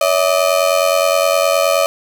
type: ring-modulated tone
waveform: 35% pulse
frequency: 609 Hz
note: D#5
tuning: 37 cents flat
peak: -7 dBFS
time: 0.01-1.86 s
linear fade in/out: 0 ms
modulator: 44.8 Hz
effects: none